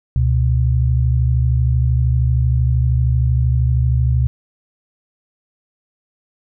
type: tone pair together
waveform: sine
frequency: 70.56 / 123.47 Hz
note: C#2 / B2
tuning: +31 / 0 cents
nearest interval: minor seventh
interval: 969 cents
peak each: -15 dBFS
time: 0.16-4.27 s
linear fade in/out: 0 ms
effects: none